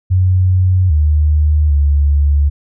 sine tone with pitch steps, 92.2 / 75.6 / 71.9 Hz, F#2 / D#2 / D2, -6 / -49 / -36 cents, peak -8 dBFS, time 0.1-2.5 s, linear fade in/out 20 ms, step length 800 ms, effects none

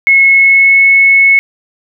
sine tone with pitch glide, 2181 to 2197 Hz, C#7 to C#7, -29 to -16 cents, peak -3 dBFS, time 0.07-1.39 s, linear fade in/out 0 ms, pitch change +13 cents, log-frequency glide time 0.23-0.81 s, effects none

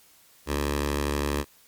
10% pulse tone with notch filter, 72.4 Hz, D2, 24 cents flat, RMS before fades -27 dBFS, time 0.46-1.45 s, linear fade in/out 50 ms, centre 170 Hz, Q 1, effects white hiss -57 dBFS RMS until 1.67 s + MP3 96 kbps

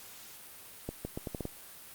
accelerating click train, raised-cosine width 2 ms, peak -22 dBFS, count 7, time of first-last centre 0.89-1.453 s, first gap 160 ms, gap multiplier 0.78, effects white hiss -50 dBFS RMS until 1.94 s + Opus 48 kbps

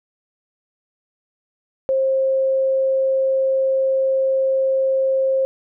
sine tone, 532 Hz, C5, 29 cents sharp, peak -15 dBFS, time 1.89-5.45 s, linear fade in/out 0 ms, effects none

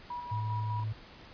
sine tone with tremolo, 971 Hz, B5, 30 cents flat, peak -35 dBFS, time 0.1-0.84 s, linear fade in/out 5 ms, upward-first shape square, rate 5 Hz, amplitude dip 40%
sine tone, 108.6 Hz, A2, 22 cents flat, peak -31 dBFS, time 0.31-0.93 s, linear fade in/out 10 ms
effects pink hiss -52 dBFS RMS until 1.33 s + resampled to 11025 Hz

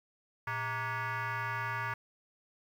sine tone with frequency modulation, 116.54 Hz, A#2, in tune, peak -31 dBFS, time 0.47-1.94 s, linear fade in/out 5 ms, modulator 522 Hz, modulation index 3.6, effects tanh soft clip ceiling -30 dBFS + 10-bit

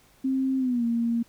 sine tone with pitch glide, 264.7 to 233.1 Hz, C4 to A#3, +20 to 0 cents, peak -22 dBFS, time 0.24-1.23 s, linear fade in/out 10 ms, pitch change -220 cents, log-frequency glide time 0.58-0.84 s, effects pink hiss -59 dBFS RMS until 1.28 s

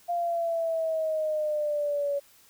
sine exponential sweep, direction down, 698.5 to 564 Hz, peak -25 dBFS, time 0.08-2.2 s, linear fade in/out 20 ms, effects white hiss -58 dBFS RMS until 2.49 s

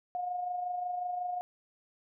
sine tone with amplitude modulation, 718 Hz, F5, 48 cents sharp, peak -30 dBFS, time 0.15-1.41 s, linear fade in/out 0 ms, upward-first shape sine, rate 25.5 Hz, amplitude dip 45%, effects none

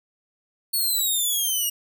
5% pulse exponential sweep, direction down, 4435 to 2841 Hz, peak -14 dBFS, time 0.73-1.7 s, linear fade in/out 10 ms, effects none

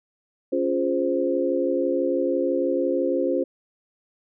sine chord, Db major seventh, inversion none, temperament equal, 277.2 / 349.2 / 415.3 / 523.3 Hz, Db4 / F4 / Ab4 / C5, 0 / 0 / 0 / 0 cents, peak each -26 / -25 / -30 / -24 dBFS, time 0.52-3.44 s, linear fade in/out 10 ms, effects none

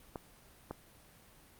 clicks, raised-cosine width 1 ms, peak -25 dBFS, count 2, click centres 0.158 / 0.71 s, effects pink hiss -60 dBFS RMS until 1.59 s + Opus 32 kbps

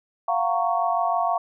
sine chord, Gb major seventh, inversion third, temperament just, 693.7 / 740 / 925 / 1110 Hz, F5 / Gb5 / Bb5 / Db6, -12 / 0 / -14 / +2 cents, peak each -23 / -27 / -28 / -26 dBFS, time 0.28-1.38 s, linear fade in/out 5 ms, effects none

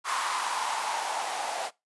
blue noise with band-pass filter sweep, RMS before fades -31 dBFS, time 0.04-1.71 s, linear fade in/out 50 ms, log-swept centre 1100 to 700 Hz, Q 4.8, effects noise-tail reverb RT60 0.2 s tail -21 dB re dry + resampled to 24000 Hz

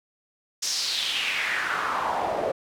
pink noise with band-pass filter sweep, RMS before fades -27 dBFS, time 0.62-2.52 s, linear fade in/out 10 ms, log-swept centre 6000 to 540 Hz, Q 3.4, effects none

